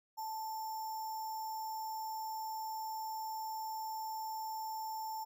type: tone with sample-and-hold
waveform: sine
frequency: 880 Hz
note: A5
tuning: in tune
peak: -38 dBFS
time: 0.17-5.25 s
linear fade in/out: 20 ms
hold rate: 6300 Hz
effects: none